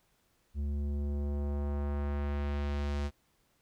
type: tone with low-pass filter sweep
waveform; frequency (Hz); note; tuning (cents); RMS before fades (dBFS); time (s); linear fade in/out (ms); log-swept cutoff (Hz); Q
square; 71.9; D2; -36; -33; 0.54-3.11; 50; 180 to 6800; 0.8
effects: pink hiss -72 dBFS RMS until 3.61 s